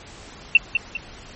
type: tone with echo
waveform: sine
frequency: 2700 Hz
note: E7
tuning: 41 cents sharp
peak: -7 dBFS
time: 0.55-0.57 s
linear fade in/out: 2 ms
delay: 200 ms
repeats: 2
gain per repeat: -8 dB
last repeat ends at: 0.97 s
effects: pink hiss -42 dBFS RMS until 1.35 s + MP3 32 kbps